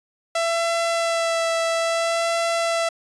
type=tone with vibrato; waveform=sawtooth; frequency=667 Hz; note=E5; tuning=20 cents sharp; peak=-16 dBFS; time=0.35-2.89 s; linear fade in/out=5 ms; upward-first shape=sine; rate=0.6 Hz; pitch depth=15 cents each way; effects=resampled to 22050 Hz